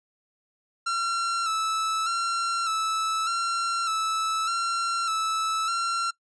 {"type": "tone with vibrato", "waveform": "45% pulse", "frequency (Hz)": 1338, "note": "E6", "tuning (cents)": 25, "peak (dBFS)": -24, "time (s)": [0.86, 6.11], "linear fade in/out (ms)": 10, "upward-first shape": "square", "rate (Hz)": 0.83, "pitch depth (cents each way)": 36, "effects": ["noise-tail reverb RT60 0.1 s tail -22 dB re dry", "resampled to 22050 Hz"]}